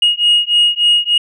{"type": "beating tone pair", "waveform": "sine", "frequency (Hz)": [2873, 2876.4], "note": ["F7", "F#7"], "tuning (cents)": [48, -50], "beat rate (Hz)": 3.4, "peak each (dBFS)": -11, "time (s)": [0.02, 1.18], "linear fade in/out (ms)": 5, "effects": ["tanh soft clip ceiling -5 dBFS"]}